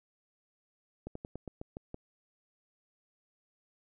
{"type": "slowing click train", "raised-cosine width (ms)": 2, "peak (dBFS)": -27, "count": 8, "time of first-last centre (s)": [1.07, 1.944], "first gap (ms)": 84, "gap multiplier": 1.13, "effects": []}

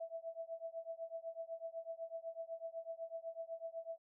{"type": "tone with tremolo", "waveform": "sine", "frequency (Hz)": 660, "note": "E5", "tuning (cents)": 2, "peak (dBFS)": -39, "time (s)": [0, 3.98], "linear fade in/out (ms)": 10, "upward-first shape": "triangle", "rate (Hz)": 8, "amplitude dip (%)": 100, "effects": []}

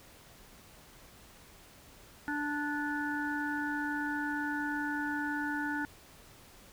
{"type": "harmonic tone with a mistuned harmonic", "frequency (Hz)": 293.7, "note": "D4", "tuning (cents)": 0, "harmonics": [1, 3, 5, 6], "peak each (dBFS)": [-35, -39, -36, -41], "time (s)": [2.28, 5.85], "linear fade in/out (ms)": 0, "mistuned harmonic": 6, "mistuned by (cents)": -19, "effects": ["pink hiss -56 dBFS RMS until 6.72 s"]}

